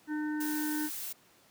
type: harmonic tone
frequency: 302.9 Hz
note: D#4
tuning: 46 cents flat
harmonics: 1 / 3 / 5 / 6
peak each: -31 / -45 / -43 / -47 dBFS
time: 0.07-0.9 s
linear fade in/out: 50 ms
type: noise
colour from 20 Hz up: blue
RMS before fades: -39 dBFS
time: 0.4-1.13 s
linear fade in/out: 10 ms
effects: pink hiss -62 dBFS RMS until 1.5 s + high-pass 150 Hz 12 dB/octave